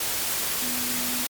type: tone in noise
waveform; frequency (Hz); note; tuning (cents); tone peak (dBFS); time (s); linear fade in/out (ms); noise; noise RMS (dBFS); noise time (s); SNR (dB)
sine; 246.9; B3; 0; -34; 0.62-1.25; 5; white; -27; 0-1.27; -10
effects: MP3 96 kbps